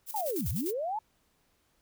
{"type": "noise with tremolo", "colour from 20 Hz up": "violet", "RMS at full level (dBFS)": -36, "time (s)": [0.06, 0.74], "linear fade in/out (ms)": 50, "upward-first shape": "square", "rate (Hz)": 10, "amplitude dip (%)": 70}
{"type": "linear two-way sweep", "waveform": "sine", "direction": "down then up", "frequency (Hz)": [896, 56.8, 896], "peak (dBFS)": -30, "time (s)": [0.14, 0.99], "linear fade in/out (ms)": 5, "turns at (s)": 0.49}
{"effects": ["pink hiss -71 dBFS RMS until 1.81 s"]}